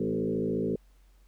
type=tone with frequency modulation; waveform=sine; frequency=311.1 Hz; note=D#4; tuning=in tune; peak=-26 dBFS; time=0-0.76 s; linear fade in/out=5 ms; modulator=54.3 Hz; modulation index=2.9; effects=added 46 Hz sine -56 dBFS peak until 1.27 s + pink hiss -69 dBFS RMS until 1.27 s